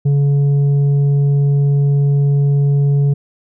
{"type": "tone with tanh clipping", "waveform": "triangle", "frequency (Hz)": 141.7, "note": "C#3", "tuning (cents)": 38, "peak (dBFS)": -11, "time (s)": [0.05, 3.14], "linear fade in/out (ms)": 10, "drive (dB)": 9, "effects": []}